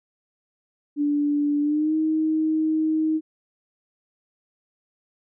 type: tone with pitch glide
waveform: sine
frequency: 291.5 to 314.2 Hz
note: D4 to D#4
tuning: -13 to +17 cents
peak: -19 dBFS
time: 0.96-3.21 s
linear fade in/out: 50 ms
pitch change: +130 cents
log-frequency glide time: 1.61-1.95 s
effects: none